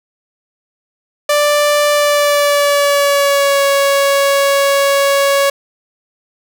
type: tone with pitch glide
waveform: sawtooth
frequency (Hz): 588 to 557.6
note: D5 to C#5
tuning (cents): +2 to +10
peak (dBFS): -6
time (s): 1.29-5.5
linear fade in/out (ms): 5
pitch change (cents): -92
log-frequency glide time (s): 1.92-3.64
effects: none